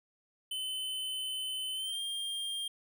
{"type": "tone with pitch glide", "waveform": "square", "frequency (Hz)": [3043, 3202], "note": ["F#7", "G7"], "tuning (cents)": [48, 36], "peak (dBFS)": -35, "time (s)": [0.51, 2.68], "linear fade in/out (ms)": 5, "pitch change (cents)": 88, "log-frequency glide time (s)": [1.74, 2], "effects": []}